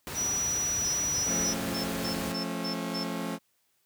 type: noise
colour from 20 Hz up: pink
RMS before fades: -37 dBFS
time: 0.07-2.32 s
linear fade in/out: 0 ms
type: tone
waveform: sine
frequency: 5860 Hz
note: F#8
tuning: 18 cents flat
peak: -27 dBFS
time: 0.14-1.55 s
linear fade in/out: 50 ms
type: tone bursts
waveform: sine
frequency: 5300 Hz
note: E8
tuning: 9 cents sharp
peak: -33 dBFS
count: 8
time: 0.84-3.04 s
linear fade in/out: 10 ms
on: 100 ms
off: 200 ms
type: chord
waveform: sawtooth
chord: F augmented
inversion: none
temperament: just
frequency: 174.61 / 218.3 / 272.8 Hz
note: F3 / A3 / C#4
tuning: 0 / -13 / -28 cents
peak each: -32 dBFS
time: 1.25-3.39 s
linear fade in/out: 50 ms
effects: white hiss -72 dBFS RMS until 3.85 s + high-pass 60 Hz 12 dB/octave

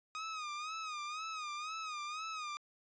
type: tone with vibrato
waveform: sawtooth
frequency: 1244.5 Hz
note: D#6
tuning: in tune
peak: -36 dBFS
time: 0.15-2.57 s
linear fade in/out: 0 ms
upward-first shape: sine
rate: 2 Hz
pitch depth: 87 cents each way
effects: resampled to 16000 Hz

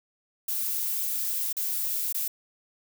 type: noise with dropouts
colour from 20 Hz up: violet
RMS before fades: -29 dBFS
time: 0.48-2.28 s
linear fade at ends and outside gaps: 5 ms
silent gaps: 1.528-1.567 / 2.127-2.144 s
effects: none

